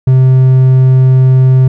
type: tone with hard clipping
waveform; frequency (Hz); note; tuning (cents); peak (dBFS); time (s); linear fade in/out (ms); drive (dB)
triangle; 130.1; C3; -9; -4; 0.07-1.68; 5; 6
effects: none